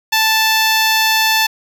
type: tone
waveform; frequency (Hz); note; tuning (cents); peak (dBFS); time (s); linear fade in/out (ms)
10% pulse; 880; A5; 0; -3; 0.12-1.47; 10
effects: none